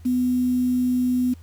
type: tone with quantisation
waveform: sine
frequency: 250 Hz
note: B3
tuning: 21 cents sharp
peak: -18 dBFS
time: 0.05-1.34 s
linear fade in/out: 10 ms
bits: 7
effects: added 83 Hz sine -41 dBFS peak until 1.42 s + pink hiss -58 dBFS RMS until 1.42 s